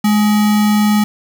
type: tone with sample-and-hold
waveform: sine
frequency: 210.4 Hz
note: G#3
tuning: 23 cents sharp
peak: -9 dBFS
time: 0.04-1.04 s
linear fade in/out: 5 ms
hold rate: 1050 Hz
effects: none